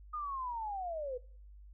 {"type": "linear sweep", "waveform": "sine", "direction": "down", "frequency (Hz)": [1239, 481.8], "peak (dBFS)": -36, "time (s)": [0.13, 1.18], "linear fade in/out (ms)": 10, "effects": ["noise-tail reverb RT60 0.5 s tail -22 dB re dry", "added 50 Hz sine -51 dBFS peak until 1.73 s"]}